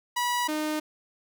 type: tone pair in turn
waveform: sawtooth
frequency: 973 / 306.5 Hz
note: B5 / D#4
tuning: -26 / -26 cents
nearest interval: octave + minor sixth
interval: 2000 cents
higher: first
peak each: -21 / -23 dBFS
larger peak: first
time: 0.16-0.48 / 0.48-0.8 s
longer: neither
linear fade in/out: 10 ms
effects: none